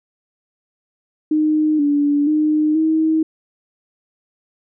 sine tone with pitch steps, 307.5 / 289.2 / 305.7 / 317.2 Hz, D#4 / D4 / D#4 / D#4, -20 / -27 / -30 / +33 cents, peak -13 dBFS, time 1.31-3.23 s, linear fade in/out 5 ms, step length 480 ms, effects none

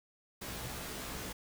pink noise with comb filter, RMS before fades -42 dBFS, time 0.41-1.33 s, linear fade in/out 10 ms, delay 16 ms, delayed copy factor +0.75, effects none

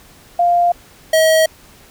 sine / square tone pair in turn, 698.5 / 638 Hz, F5 / D#5, 0 / +43 cents, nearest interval major second, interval 157 cents, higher first, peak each -10 / -10 dBFS, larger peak neither, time 0.39-0.72 / 1.13-1.46 s, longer neither, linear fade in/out 5 ms, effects pink hiss -45 dBFS RMS until 1.9 s

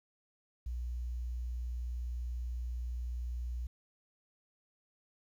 sine tone, 60.4 Hz, B1, 38 cents flat, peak -35 dBFS, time 0.66-3.67 s, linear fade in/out 5 ms, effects 11-bit

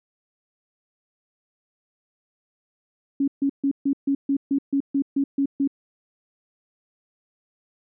sine tone bursts, 277.2 Hz, C#4, in tune, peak -18 dBFS, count 12, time 3.2-5.676 s, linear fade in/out 5 ms, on 78 ms, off 140 ms, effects none

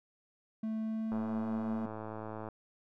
triangle tone with pitch glide, 220 to 223.8 Hz, A3 to A3, 0 to +30 cents, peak -31 dBFS, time 0.63-1.86 s, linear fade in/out 5 ms, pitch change +30 cents, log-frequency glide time 0.81-1.44 s
click train, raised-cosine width 1 ms, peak -28 dBFS, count 150, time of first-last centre 1.12-2.487 s, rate 109 Hz
effects none

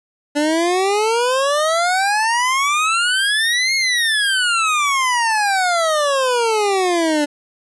25% pulse exponential two-way sweep, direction up then down, 288.6 to 2174 to 288.6 Hz, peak -11 dBFS, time 0.35-7.26 s, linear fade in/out 20 ms, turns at 3.75 s, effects resampled to 24000 Hz

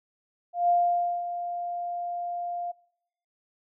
sine tone with ADSR envelope, 700 Hz, F5, 4 cents sharp, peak -18 dBFS, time 0.53-2.72 s, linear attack 160 ms, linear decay 540 ms, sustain -11 dB, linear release 13 ms, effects noise-tail reverb RT60 0.8 s tail -25 dB re dry

